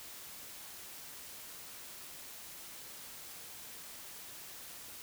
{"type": "silence", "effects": ["white hiss -49 dBFS RMS until 5.02 s"]}